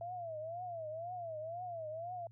sine tone with vibrato, 669 Hz, E5, 25 cents sharp, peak -40 dBFS, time 0.01-2.27 s, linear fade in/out 2 ms, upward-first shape triangle, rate 2 Hz, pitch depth 170 cents each way, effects added 112 Hz sine -55 dBFS peak until 2.31 s

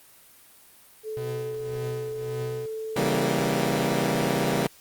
sine tone with pitch glide, 435.3 to 440.1 Hz, A4 to A4, -19 to 0 cents, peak -30 dBFS, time 1.03-3.33 s, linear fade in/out 50 ms, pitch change +19 cents, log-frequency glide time 2.11-2.56 s
45% pulse tone with tremolo, 125.6 Hz, B2, 30 cents sharp, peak -30 dBFS, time 1.17-2.66 s, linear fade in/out 0 ms, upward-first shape triangle, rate 1.8 Hz, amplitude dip 80%
15% pulse chord, C# diminished seventh, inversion none, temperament equal with one note detuned, 136.6 / 164.81 / 196 / 233.1 Hz, C#3 / E3 / G3 / Bb3, -25 / 0 / 0 / 0 cents, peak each -22 dBFS, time 2.96-4.67 s, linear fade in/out 5 ms
effects white hiss -53 dBFS RMS until 4.8 s + Opus 32 kbps

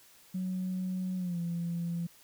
sine tone with pitch glide, 185 to 170.63 Hz, F#3 to F3, 0 to -40 cents, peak -30 dBFS, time 0.34-2.07 s, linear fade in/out 10 ms, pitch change -140 cents, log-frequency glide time 1.17-1.39 s, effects tanh soft clip ceiling -27 dBFS + white hiss -59 dBFS RMS until 2.23 s

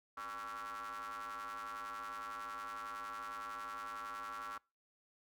40% pulse ring-modulated tone, 108.3 Hz, A2, 27 cents flat, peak -39 dBFS, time 0.17-4.58 s, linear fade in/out 5 ms, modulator 1240 Hz, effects noise-tail reverb RT60 0.3 s tail -26 dB re dry + high-pass 60 Hz 12 dB/octave

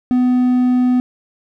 triangle tone, 250 Hz, B3, 21 cents sharp, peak -9 dBFS, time 0.11-1 s, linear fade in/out 0 ms, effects none

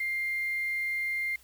sine tone with quantisation, 2100 Hz, C7, 6 cents sharp, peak -28 dBFS, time 0-1.36 s, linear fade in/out 5 ms, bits 8, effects added 60 Hz sine -62 dBFS peak until 1.43 s + white hiss -59 dBFS RMS until 1.43 s

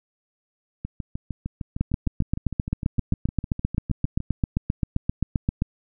two click trains, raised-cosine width 5 ms, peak -9 / -17 dBFS, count 30 / 23, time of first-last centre 1.81-5.621 / 0.85-4.204 s, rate 7.61 / 6.56 Hz, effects none

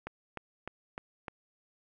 click train, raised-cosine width 0.5 ms, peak -23 dBFS, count 5, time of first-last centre 0.07-1.282 s, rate 3.3 Hz, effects none

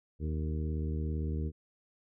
harmonic tone with a mistuned harmonic, 77.78 Hz, D#2, in tune, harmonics 1 / 2 / 3 / 4 / 5 / 6, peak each -32 / -38 / -42 / -44 / -46 / -48 dBFS, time 0.19-1.52 s, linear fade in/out 50 ms, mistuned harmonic 6, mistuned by -19 cents, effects none

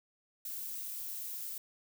violet noise, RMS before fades -41 dBFS, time 0.45-1.58 s, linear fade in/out 2 ms, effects none

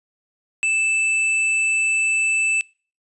square tone, 2637 Hz, E7, in tune, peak -18 dBFS, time 0.63-2.61 s, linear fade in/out 0 ms, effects noise-tail reverb RT60 0.4 s tail -26 dB re dry + resampled to 24000 Hz

